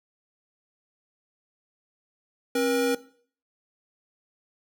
square tone pair together, 269 / 479.3 Hz, C4 / A#4, +48 / +48 cents, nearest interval minor seventh, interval 1000 cents, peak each -27 / -25 dBFS, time 2.55-2.95 s, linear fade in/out 5 ms, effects noise-tail reverb RT60 0.5 s tail -18 dB re dry

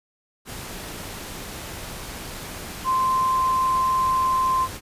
sine tone in noise, 1042 Hz, C6, 7 cents flat, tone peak -18 dBFS, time 2.84-4.68 s, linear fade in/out 50 ms, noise pink, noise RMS -35 dBFS, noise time 0.45-4.81 s, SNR +14 dB, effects resampled to 32000 Hz

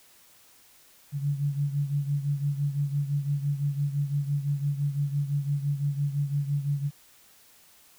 sine beating tone pair, 141.6 / 147.5 Hz, C#3 / D3, +37 / +8 cents, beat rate 5.9 Hz, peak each -26 / -31 dBFS, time 1.12-6.91 s, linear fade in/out 50 ms, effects white hiss -57 dBFS RMS until 7.98 s

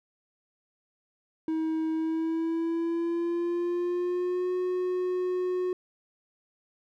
triangle tone with pitch glide, 319 to 364.3 Hz, D#4 to F#4, +43 to -27 cents, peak -24 dBFS, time 1.48-5.73 s, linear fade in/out 2 ms, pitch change +230 cents, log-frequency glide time 1.92-4.53 s, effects none

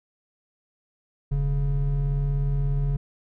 triangle tone pair together, 41.1 / 140 Hz, E1 / C#3, -4 / +18 cents, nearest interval octave + major sixth, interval 2122 cents, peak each -22 dBFS, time 1.31-2.97 s, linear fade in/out 10 ms, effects none

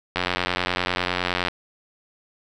click train, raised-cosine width 0.3 ms, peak -6 dBFS, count 120, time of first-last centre 0.16-1.484 s, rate 89.9 Hz, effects none

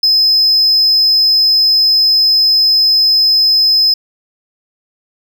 triangle tone, 5100 Hz, D#8, 42 cents sharp, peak -6 dBFS, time 0.03-3.94 s, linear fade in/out 5 ms, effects none

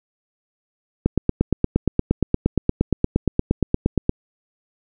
click train, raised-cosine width 3 ms, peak -3 dBFS, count 27, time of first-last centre 1.06-4.094 s, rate 8.57 Hz, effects none

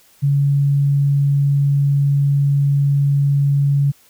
sine tone, 141.1 Hz, C#3, 31 cents sharp, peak -12 dBFS, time 0.22-3.92 s, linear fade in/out 20 ms, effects white hiss -52 dBFS RMS until 4.09 s

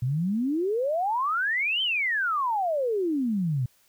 sine exponential two-way sweep, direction up then down, 118.7 to 3163 to 118.7 Hz, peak -23 dBFS, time 0.02-3.66 s, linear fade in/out 5 ms, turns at 1.82 s, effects white hiss -63 dBFS RMS until 3.88 s

